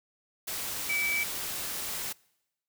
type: tone in noise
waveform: sine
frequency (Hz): 2300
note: D7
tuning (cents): -37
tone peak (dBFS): -27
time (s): 0.89-1.24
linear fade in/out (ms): 10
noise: white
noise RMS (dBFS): -35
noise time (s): 0.47-2.13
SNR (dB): +5
effects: noise-tail reverb RT60 0.9 s tail -25 dB re dry